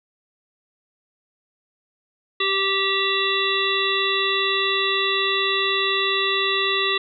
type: harmonic tone with a mistuned harmonic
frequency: 389.9 Hz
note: G4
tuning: 9 cents flat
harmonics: 1 / 3 / 5 / 7 / 9 / 10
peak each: -26 / -26 / -26 / -26 / -26 / -26 dBFS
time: 2.4-6.98 s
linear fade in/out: 5 ms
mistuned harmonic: 9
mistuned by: -17 cents
effects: none